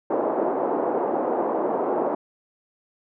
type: band-pass noise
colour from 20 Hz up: pink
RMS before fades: -24 dBFS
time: 0.1-2.15 s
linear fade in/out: 5 ms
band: 310 to 880 Hz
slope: 24 dB/octave
effects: none